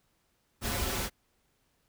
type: noise with comb filter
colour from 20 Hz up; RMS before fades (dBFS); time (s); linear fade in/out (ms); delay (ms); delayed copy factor
pink; -32; 0.61-1.1; 50; 6.4; -0.7
effects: pink hiss -73 dBFS RMS until 1.88 s